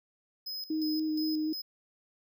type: tone with tremolo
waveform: square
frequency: 5070 Hz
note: D#8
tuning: 32 cents sharp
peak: -36 dBFS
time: 0.46-1.62 s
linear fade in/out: 10 ms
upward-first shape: square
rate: 2.8 Hz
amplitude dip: 75%
type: tone with vibrato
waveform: sine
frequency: 311.1 Hz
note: D#4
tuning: in tune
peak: -28 dBFS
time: 0.7-1.53 s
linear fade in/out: 5 ms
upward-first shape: square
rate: 3.9 Hz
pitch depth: 12 cents each way
effects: none